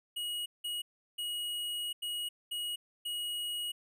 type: tone bursts at uneven times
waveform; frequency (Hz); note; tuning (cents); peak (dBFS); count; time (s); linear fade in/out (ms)
square; 2900; F#7; -35; -35; 6; 0.16-0.46 / 0.64-0.82 / 1.18-1.93 / 2.02-2.29 / 2.51-2.76 / 3.05-3.72; 10
effects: none

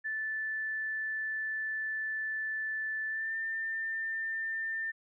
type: tone with pitch glide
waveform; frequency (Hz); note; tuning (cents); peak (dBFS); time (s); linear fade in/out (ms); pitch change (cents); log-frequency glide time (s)
sine; 1754 to 1795; A6 to A6; -6 to +34; -32; 0.04-4.92; 20; +40; 3.08-3.35
effects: none

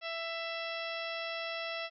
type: harmonic tone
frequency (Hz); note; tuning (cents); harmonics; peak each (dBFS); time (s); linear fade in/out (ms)
664; E5; +12; 1 / 2 / 3 / 4 / 5 / 6 / 7 / 8; -40 / -44 / -43 / -42 / -45 / -49 / -53 / -48; 0.01-1.9; 50
effects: none

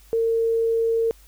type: tone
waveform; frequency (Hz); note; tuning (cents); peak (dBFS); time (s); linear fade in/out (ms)
sine; 455.7; A#4; -39; -18; 0.13-1.11; 0
effects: added 50 Hz sine -49 dBFS peak until 1.27 s + white hiss -55 dBFS RMS until 1.27 s

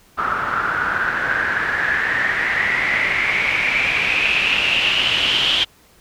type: noise with low-pass filter sweep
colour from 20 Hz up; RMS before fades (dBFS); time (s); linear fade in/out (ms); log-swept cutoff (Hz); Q
white; -19; 0.17-5.65; 20; 1300 to 3200; 8
effects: pink hiss -52 dBFS RMS until 6 s

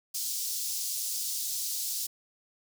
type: high-pass noise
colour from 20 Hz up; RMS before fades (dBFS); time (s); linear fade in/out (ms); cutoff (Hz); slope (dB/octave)
pink; -33; 0.14-2.07; 10; 4700; 24
effects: none

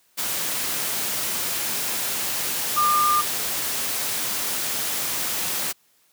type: tone in noise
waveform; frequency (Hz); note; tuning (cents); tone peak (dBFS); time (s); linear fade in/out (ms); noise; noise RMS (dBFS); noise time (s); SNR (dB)
sine; 1200; D6; +37; -17; 2.76-3.22; 20; white; -26; 0.17-5.73; +6
effects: white hiss -62 dBFS RMS until 6.12 s + high-pass 100 Hz 12 dB/octave

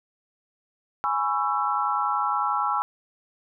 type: chord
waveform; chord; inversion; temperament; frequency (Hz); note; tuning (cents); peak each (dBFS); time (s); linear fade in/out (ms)
sine; C# minor seventh; second; just; 831.5 / 997.9 / 1108.7 / 1330.5; G#5 / B5 / C#6 / E6; +2 / +18 / 0 / +16; -27 / -29 / -29 / -26; 1.04-2.82; 0
effects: none

